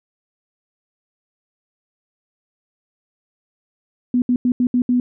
sine tone bursts at uneven times, 246.9 Hz, B3, in tune, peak -13 dBFS, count 6, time 4.14-4.22 / 4.29-4.36 / 4.45-4.52 / 4.6-4.67 / 4.74-4.82 / 4.89-5 s, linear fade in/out 2 ms, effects none

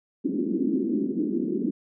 pink band-pass noise, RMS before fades -26 dBFS, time 0.24-1.71 s, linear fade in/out 10 ms, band 210 to 360 Hz, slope 48 dB/octave, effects none

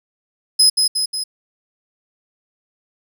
30% pulse tone with echo, 5070 Hz, D#8, 32 cents sharp, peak -5 dBFS, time 0.59-0.7 s, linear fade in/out 10 ms, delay 180 ms, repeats 3, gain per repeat -4 dB, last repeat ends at 1.24 s, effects none

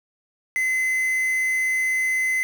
triangle tone with quantisation, 2044 Hz, C7, 41 cents flat, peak -18 dBFS, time 0.56-2.43 s, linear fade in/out 0 ms, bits 6, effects none

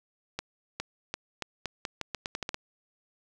accelerating click train, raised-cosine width 0.2 ms, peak -15 dBFS, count 13, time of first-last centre 0.39-2.544 s, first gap 410 ms, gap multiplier 0.83, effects none

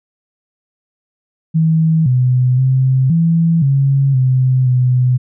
sine tone with pitch steps, 160.7 / 126.5 / 131.1 / 165.9 / 137.4 / 129.2 / 126.1 Hz, E3 / B2 / C3 / E3 / C#3 / C3 / B2, -44 / +42 / +4 / +11 / -15 / -21 / +36 cents, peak -9 dBFS, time 1.54-5.18 s, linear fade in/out 20 ms, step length 520 ms, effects none

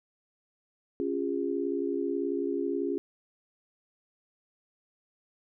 sine chord, Db major, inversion none, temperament equal with one note detuned, 277.2 / 349.2 / 407.5 Hz, Db4 / F4 / Ab4, 0 / 0 / -33 cents, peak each -32 dBFS, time 1-2.98 s, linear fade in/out 0 ms, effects none

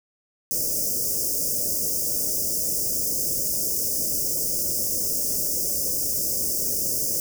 white band-stop noise, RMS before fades -25 dBFS, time 0.51-7.2 s, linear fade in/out 0 ms, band 630 to 5000 Hz, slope 96 dB/octave, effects none

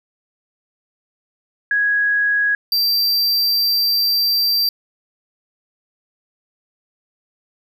sine / square tone pair in turn, 1661.2 / 4699 Hz, G#6 / D8, 0 / 0 cents, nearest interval octave + tritone, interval 1800 cents, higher second, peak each -14 / -15 dBFS, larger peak first, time 1.71-2.55 / 2.72-4.69 s, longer second, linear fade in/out 2 ms, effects none

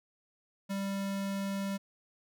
square tone, 196.7 Hz, G3, 6 cents sharp, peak -33 dBFS, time 0.69-1.78 s, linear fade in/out 20 ms, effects none

